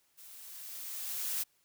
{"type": "noise with level ramp", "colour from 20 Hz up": "blue", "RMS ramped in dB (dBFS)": [-53, -33], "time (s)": [0.17, 1.44], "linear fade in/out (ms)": 20, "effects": ["white hiss -72 dBFS RMS until 1.64 s"]}